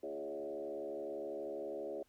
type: tone with frequency modulation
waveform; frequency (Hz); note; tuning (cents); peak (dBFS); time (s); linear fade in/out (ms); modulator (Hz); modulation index
sine; 482.9; B4; -39; -39; 0.03-2.03; 5; 72.2; 2.2
effects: pink hiss -74 dBFS RMS until 2.08 s